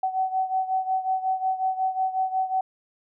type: beating tone pair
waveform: sine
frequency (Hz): 754 / 759.5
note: F#5 / F#5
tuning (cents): +32 / +45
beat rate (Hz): 5.5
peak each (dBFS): -24 / -28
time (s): 0.03-2.61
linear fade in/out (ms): 5
effects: none